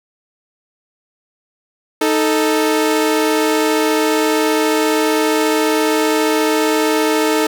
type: tone pair together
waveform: sawtooth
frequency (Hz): 311.6 / 440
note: D#4 / A4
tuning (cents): +3 / 0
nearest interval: tritone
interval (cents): 597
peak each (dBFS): -12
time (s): 2.01-7.47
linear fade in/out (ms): 5
effects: none